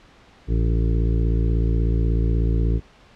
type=harmonic tone; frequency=56.4 Hz; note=A1; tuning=44 cents sharp; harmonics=1 / 2 / 3 / 5 / 6 / 7 / 8; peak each=-18 / -24 / -28 / -32 / -34 / -35 / -36 dBFS; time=0.47-2.81 s; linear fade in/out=50 ms; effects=pink hiss -51 dBFS RMS until 3.15 s + low-pass 4000 Hz 12 dB/octave